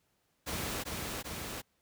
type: noise with echo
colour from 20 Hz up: pink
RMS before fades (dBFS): -36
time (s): 0.46-0.84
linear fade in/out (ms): 20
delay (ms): 390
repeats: 2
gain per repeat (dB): -2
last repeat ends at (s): 1.62
effects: pink hiss -75 dBFS RMS until 1.81 s + high-pass 60 Hz 12 dB/octave